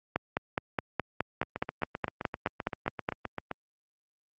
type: two click trains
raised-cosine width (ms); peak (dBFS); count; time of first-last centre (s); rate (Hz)
0.5; -18 / -12; 17 / 15; 1.43-3.513 / 0.16-3.089; 7.68 / 4.78
effects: high-pass 80 Hz 12 dB/octave + Opus 48 kbps